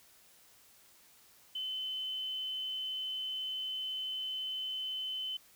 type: tone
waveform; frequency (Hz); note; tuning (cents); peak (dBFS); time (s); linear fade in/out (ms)
sine; 3046; F#7; +50; -35; 1.55-5.37; 5
effects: white hiss -62 dBFS RMS until 5.55 s